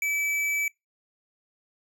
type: tone with hard clipping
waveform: sine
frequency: 2303 Hz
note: D7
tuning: 34 cents flat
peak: -26 dBFS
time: 0.02-0.68 s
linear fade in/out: 2 ms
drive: 13 dB
effects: noise-tail reverb RT60 0.2 s tail -25 dB re dry